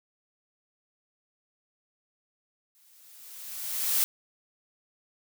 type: noise with exponential growth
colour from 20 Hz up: blue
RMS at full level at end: -23 dBFS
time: 2.75-4.04 s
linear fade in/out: 0 ms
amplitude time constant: 280 ms
effects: none